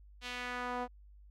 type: tone with band-pass filter sweep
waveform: sawtooth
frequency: 246.9 Hz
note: B3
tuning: in tune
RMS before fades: -39 dBFS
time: 0.21-0.88 s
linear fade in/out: 50 ms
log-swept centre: 3400 to 740 Hz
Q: 1.4
effects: added 50 Hz sine -54 dBFS peak until 1.3 s